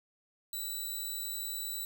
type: tone pair in turn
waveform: 5% pulse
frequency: 3951 / 3951 Hz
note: B7 / B7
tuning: 0 / 0 cents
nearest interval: unison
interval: 0 cents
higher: neither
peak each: -28 dBFS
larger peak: neither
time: 0.53-0.88 / 0.88-1.85 s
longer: second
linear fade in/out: 2 ms
effects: none